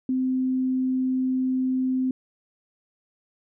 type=tone; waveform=sine; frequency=258.4 Hz; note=C4; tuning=21 cents flat; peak=-21 dBFS; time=0.09-2.11 s; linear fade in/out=2 ms; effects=none